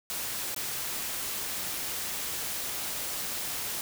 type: noise with dropouts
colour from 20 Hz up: white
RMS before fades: -34 dBFS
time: 0.1-3.81 s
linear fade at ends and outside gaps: 0 ms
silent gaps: 0.546-0.563 s
effects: none